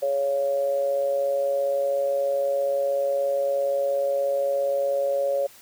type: tone with amplitude modulation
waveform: sine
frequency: 557 Hz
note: C#5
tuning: 8 cents sharp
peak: -18 dBFS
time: 0.02-5.47 s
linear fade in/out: 10 ms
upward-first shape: sine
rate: 137 Hz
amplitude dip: 60%
effects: white hiss -50 dBFS RMS until 5.61 s